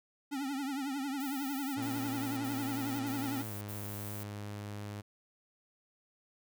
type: tone with vibrato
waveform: square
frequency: 274.5 Hz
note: C#4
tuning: 17 cents flat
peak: -35 dBFS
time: 0.31-3.43 s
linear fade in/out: 20 ms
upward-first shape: triangle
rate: 11 Hz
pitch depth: 120 cents each way
type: noise bursts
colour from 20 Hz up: violet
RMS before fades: -46 dBFS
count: 5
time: 1.2-4.234 s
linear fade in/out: 5 ms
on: 550 ms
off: 71 ms
type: tone with pitch glide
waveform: sawtooth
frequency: 115.1 to 103.14 Hz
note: A#2 to G#2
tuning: -22 to -11 cents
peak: -36 dBFS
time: 1.76-5.02 s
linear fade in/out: 20 ms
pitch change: -189 cents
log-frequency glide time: 3.41-3.54 s
effects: none